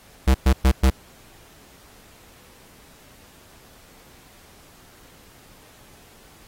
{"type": "tone bursts", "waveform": "square", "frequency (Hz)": 65.41, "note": "C2", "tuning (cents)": 0, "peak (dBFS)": -13, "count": 4, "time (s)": [0.27, 0.904], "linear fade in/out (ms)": 10, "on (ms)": 76, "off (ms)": 110, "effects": ["pink hiss -51 dBFS RMS until 6.47 s", "AAC 48 kbps"]}